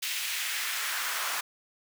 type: noise with high-pass filter sweep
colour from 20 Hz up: pink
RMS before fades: -32 dBFS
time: 0.02-1.41 s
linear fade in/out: 10 ms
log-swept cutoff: 2700 to 1100 Hz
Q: 1.5
effects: none